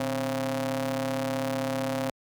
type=ring-modulated tone; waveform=sawtooth; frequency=138.59 Hz; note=C#3; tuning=in tune; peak=-20 dBFS; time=0-2.1 s; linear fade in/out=2 ms; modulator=398 Hz; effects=high-pass 60 Hz 12 dB/octave